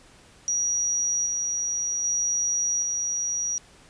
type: tone with tremolo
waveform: sine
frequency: 5770 Hz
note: F#8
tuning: 44 cents flat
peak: -22 dBFS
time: 0.48-3.58 s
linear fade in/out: 0 ms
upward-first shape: square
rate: 0.64 Hz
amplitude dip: 25%
effects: pink hiss -53 dBFS RMS until 3.89 s + resampled to 22050 Hz